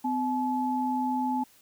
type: tone pair together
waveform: sine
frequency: 254.8 / 858.8 Hz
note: C4 / A5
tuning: -46 / -42 cents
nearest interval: octave + major sixth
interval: 2104 cents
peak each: -28 dBFS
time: 0.04-1.44 s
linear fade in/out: 10 ms
effects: white hiss -59 dBFS RMS until 1.61 s